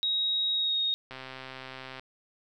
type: tone with pitch glide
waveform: sine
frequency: 3793 to 3730 Hz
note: A#7 to A#7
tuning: +29 to 0 cents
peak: -25 dBFS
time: 0.03-0.94 s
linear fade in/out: 0 ms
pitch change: -29 cents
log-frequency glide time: 0.52-0.81 s
type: click train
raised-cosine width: 0.3 ms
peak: -25 dBFS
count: 117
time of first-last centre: 1.11-1.995 s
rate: 131 Hz
effects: none